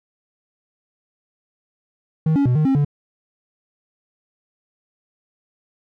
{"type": "tone with pitch steps", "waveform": "triangle", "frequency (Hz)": [158.2, 280.9, 123.7, 153.9, 268.5, 144.9], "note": ["D#3", "C#4", "B2", "D#3", "C4", "D3"], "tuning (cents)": [29, 23, 3, -19, 45, -23], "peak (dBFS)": -12, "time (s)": [2.26, 2.848], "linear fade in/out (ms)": 5, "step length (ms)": 98, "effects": []}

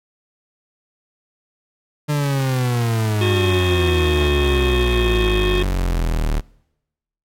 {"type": "exponential sweep", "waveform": "40% pulse", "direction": "down", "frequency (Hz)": [150, 36.99], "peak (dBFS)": -16, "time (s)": [2.08, 6.41], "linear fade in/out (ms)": 20}
{"type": "harmonic tone", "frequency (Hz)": 361.9, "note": "F#4", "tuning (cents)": -38, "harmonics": [1, 3, 5, 7, 9, 10], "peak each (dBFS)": [-19, -31, -31, -27, -28, -32], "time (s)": [3.21, 5.63], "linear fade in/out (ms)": 5}
{"effects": ["noise-tail reverb RT60 0.9 s tail -25 dB re dry", "AAC 64 kbps"]}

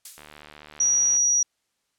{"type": "noise with exponential decay", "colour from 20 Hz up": "violet", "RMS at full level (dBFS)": -29, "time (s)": [0.05, 0.42], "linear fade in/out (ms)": 5, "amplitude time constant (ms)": 79}
{"type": "click train", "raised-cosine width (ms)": 0.3, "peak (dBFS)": -27, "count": 75, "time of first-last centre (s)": [0.18, 1.164], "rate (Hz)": 75.2}
{"type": "tone", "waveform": "sine", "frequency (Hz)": 5780, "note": "F#8", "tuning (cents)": -41, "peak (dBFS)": -17, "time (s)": [0.8, 1.43], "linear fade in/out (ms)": 5}
{"effects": ["white hiss -74 dBFS RMS until 1.98 s", "low-pass 9000 Hz 12 dB/octave"]}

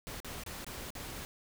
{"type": "noise with dropouts", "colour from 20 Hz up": "pink", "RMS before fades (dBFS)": -43, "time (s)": [0.07, 1.25], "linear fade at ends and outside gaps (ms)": 0, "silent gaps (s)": [[0.202, 0.246], [0.436, 0.463], [0.645, 0.666], [0.904, 0.952]], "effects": []}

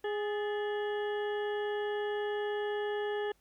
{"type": "harmonic tone with a mistuned harmonic", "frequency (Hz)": 415.3, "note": "G#4", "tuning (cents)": 0, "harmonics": [1, 2, 3, 4, 5, 7, 8], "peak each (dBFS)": [-32, -40, -50, -42, -56, -50, -52], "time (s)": [0.04, 3.32], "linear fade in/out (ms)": 5, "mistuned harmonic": 4, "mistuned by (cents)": 75, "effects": ["added 50 Hz sine -70 dBFS peak until 3.4 s", "pink hiss -71 dBFS RMS until 3.4 s"]}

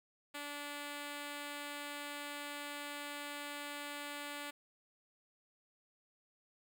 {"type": "tone", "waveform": "5% pulse", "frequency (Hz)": 290, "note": "D4", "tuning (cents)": -22, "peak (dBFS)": -31, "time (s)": [0.34, 4.51], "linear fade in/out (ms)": 10, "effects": []}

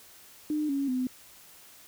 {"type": "tone with pitch steps", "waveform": "sine", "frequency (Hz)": [302.6, 277.5, 254.5], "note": ["D#4", "C#4", "C4"], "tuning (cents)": [-48, 2, -48], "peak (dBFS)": -26, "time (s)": [0.5, 1.07], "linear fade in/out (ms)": 2, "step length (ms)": 190, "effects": ["white hiss -53 dBFS RMS until 1.87 s"]}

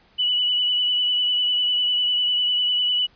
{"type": "tone with vibrato", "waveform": "sine", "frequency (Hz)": 2960, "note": "F#7", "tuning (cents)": 0, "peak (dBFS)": -18, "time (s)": [0.18, 3.07], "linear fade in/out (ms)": 20, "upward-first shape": "sine", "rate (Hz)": 10, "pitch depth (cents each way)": 23, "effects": ["pink hiss -57 dBFS RMS until 3.15 s", "resampled to 11025 Hz"]}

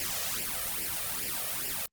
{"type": "noise with flanger", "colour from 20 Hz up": "white", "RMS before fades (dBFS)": -33, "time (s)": [0, 1.86], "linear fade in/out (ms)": 2, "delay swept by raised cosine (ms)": [0.39, 1.69], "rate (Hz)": 2.4, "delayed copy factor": 0.75, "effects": ["Opus 48 kbps"]}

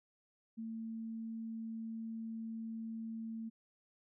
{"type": "tone", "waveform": "sine", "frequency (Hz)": 224.9, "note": "A3", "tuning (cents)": 38, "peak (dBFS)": -40, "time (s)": [0.57, 3.5], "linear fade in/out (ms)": 20, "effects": []}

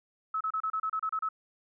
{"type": "tone bursts", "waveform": "sine", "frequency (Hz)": 1294, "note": "E6", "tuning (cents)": -32, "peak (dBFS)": -28, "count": 10, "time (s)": [0.34, 1.289], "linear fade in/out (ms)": 5, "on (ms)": 67, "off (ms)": 31, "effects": []}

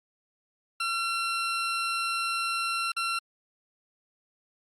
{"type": "tone with dropouts", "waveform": "20% pulse", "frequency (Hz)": 1360, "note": "F6", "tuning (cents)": -46, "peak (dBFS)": -22, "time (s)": [0.8, 3.19], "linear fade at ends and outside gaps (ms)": 5, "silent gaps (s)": [2.92, 2.965], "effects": ["low-pass 10000 Hz 12 dB/octave", "Opus 48 kbps"]}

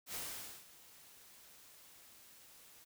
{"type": "noise with ADSR envelope", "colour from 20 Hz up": "white", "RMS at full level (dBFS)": -42, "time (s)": [0.06, 2.85], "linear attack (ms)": 86, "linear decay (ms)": 490, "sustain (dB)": -18, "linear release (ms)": 19, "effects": []}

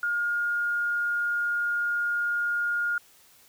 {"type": "tone", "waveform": "sine", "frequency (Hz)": 1421, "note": "F6", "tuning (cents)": 30, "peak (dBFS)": -24, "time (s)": [0.03, 2.98], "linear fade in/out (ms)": 2, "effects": ["white hiss -57 dBFS RMS until 3.48 s"]}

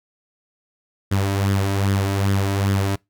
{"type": "tone with flanger", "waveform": "sawtooth", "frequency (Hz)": 98.4, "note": "G2", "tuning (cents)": 7, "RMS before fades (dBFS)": -20, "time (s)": [1.11, 2.96], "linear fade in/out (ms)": 10, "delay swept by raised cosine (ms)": [0.58, 3.18], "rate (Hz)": 2.5, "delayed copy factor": 0.55, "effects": ["noise-tail reverb RT60 0.2 s tail -25 dB re dry"]}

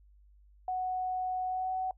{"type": "tone with pitch glide", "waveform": "sine", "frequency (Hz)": [740, 749], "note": ["F#5", "F#5"], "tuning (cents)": [0, 21], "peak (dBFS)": -30, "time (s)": [0.68, 1.91], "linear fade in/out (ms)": 2, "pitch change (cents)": 21, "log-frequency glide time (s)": [1.47, 1.71], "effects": ["noise-tail reverb RT60 0.1 s tail -21 dB re dry", "added 50 Hz sine -57 dBFS peak until 1.97 s"]}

